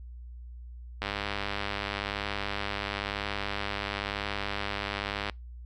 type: click train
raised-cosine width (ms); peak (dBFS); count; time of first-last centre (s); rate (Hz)
0.3; -15; 433; 1.02-5.297; 101
effects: noise-tail reverb RT60 0.2 s tail -25 dB re dry + added 60 Hz sine -41 dBFS peak until 5.65 s